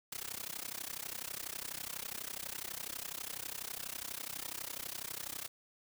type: noise with amplitude modulation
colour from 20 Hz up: white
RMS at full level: -39 dBFS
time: 0.12-5.48 s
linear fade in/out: 5 ms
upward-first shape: sine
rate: 32.1 Hz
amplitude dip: 95%
effects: none